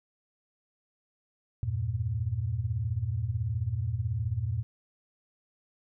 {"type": "chord", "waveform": "sine", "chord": "E diminished", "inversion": "none", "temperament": "equal", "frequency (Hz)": [82.41, 98, 116.54], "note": ["E2", "G2", "Bb2"], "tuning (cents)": [0, 0, 0], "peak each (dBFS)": [-35, -33, -30], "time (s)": [1.63, 4.63], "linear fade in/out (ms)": 0, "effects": []}